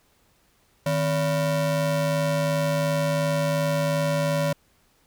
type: ring-modulated tone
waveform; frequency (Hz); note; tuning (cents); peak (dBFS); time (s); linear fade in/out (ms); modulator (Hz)
square; 207.7; G#3; 0; -19; 0.86-4.53; 5; 364
effects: pink hiss -63 dBFS RMS until 5.06 s